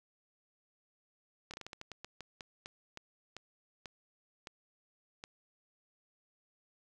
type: slowing click train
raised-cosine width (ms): 0.2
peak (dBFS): -27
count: 17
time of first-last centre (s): 1.51-5.239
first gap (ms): 27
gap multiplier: 1.25
effects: none